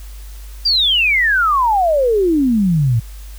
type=exponential sweep; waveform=sine; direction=down; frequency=4855 to 108.7 Hz; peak=-11 dBFS; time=0.65-3 s; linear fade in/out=10 ms; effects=added 50 Hz sine -30 dBFS peak until 3.38 s + white hiss -44 dBFS RMS until 3.38 s